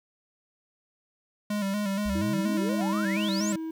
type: tone with vibrato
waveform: square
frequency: 201.7 Hz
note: G3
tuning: 50 cents sharp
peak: -27 dBFS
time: 1.5-3.56 s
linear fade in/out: 5 ms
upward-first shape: square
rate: 4.2 Hz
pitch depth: 53 cents each way
type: exponential sweep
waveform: sine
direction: up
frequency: 55 to 8100 Hz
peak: -32 dBFS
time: 2.05-3.53 s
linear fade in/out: 10 ms
type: tone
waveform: triangle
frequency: 321.7 Hz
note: E4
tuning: 42 cents flat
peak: -29 dBFS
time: 2.15-3.71 s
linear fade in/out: 5 ms
effects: 10-bit